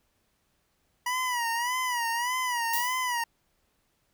25% pulse tone with vibrato, 970 Hz, B5, 31 cents flat, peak -23 dBFS, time 1.06-3.24 s, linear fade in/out 5 ms, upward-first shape sine, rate 1.7 Hz, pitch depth 94 cents each way
violet noise with exponential decay, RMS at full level -27 dBFS, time 2.73-3.15 s, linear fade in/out 5 ms, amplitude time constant 91 ms
effects pink hiss -72 dBFS RMS until 4.13 s

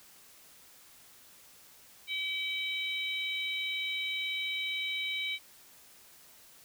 harmonic tone, 766 Hz, G5, 40 cents flat, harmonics 3 / 4 / 5, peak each -34 / -39 / -37 dBFS, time 2.07-5.39 s, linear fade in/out 50 ms, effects white hiss -57 dBFS RMS until 6.64 s

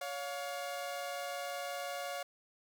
sawtooth tone pair together, 563 / 708.7 Hz, C#5 / F5, +27 / +25 cents, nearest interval major third, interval 398 cents, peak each -37 / -37 dBFS, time 0.01-2.23 s, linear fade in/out 5 ms, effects none

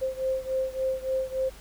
sine beating tone pair, 523.3 / 526.8 Hz, C5 / C5, 0 / +12 cents, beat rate 3.5 Hz, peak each -28 / -30 dBFS, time 0.01-1.5 s, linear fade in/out 20 ms, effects added 50 Hz sine -48 dBFS peak until 1.6 s + pink hiss -50 dBFS RMS until 1.6 s

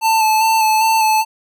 square tone with vibrato, 880 Hz, A5, in tune, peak -12 dBFS, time 0.01-1.25 s, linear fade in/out 50 ms, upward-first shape square, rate 2.5 Hz, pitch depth 20 cents each way, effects none

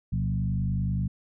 sine tone with frequency modulation, 124.9 Hz, B2, 20 cents sharp, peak -24 dBFS, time 0.12-1.08 s, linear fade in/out 10 ms, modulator 50.3 Hz, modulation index 1.3, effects none

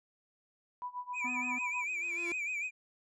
sine tone with tremolo, 987.8 Hz, B5, in tune, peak -35 dBFS, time 0.82-1.84 s, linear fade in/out 0 ms, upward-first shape sine, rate 7.5 Hz, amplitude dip 90%
triangle tone with vibrato, 2400 Hz, D7, 37 cents sharp, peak -32 dBFS, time 1.13-2.71 s, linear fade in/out 50 ms, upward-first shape sine, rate 6.7 Hz, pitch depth 92 cents each way
harmonic tone, 249 Hz, B3, 14 cents sharp, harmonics 1 / 3 / 5 / 7, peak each -40 / -50 / -54 / -57 dBFS, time 1.24-1.59 s, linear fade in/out 10 ms
45% pulse tone with exponential growth, 343.8 Hz, F4, 27 cents flat, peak -37 dBFS, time 1.76-2.32 s, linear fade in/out 1 ms, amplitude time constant 120 ms
effects resampled to 24000 Hz

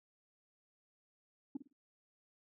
sine tone with echo, 277.2 Hz, C#4, in tune, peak -34 dBFS, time 1.55-1.57 s, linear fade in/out 5 ms, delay 53 ms, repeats 3, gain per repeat -12 dB, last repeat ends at 1.729 s, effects noise-tail reverb RT60 0.1 s tail -21 dB re dry + tanh soft clip ceiling -34 dBFS

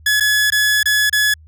sawtooth tone with dropouts, 1700 Hz, G#6, 40 cents sharp, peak -9 dBFS, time 0.06-1.34 s, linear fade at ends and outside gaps 5 ms, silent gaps 0.2-0.206 / 0.503-0.521 / 0.831-0.856 / 1.097-1.127 s, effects added 78 Hz sine -41 dBFS peak until 1.47 s

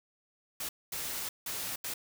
white noise bursts at uneven times, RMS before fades -37 dBFS, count 4, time 0.6-0.69 / 0.92-1.29 / 1.46-1.76 / 1.84-1.94 s, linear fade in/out 5 ms, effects none

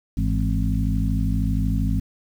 harmonic tone with a mistuned harmonic, 52.8 Hz, G#1, 29 cents sharp, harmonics 1 / 2 / 3 / 4 / 5, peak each -22 / -25 / -27 / -28 / -29 dBFS, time 0.17-2 s, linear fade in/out 5 ms, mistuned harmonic 3, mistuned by +92 cents, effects 8-bit

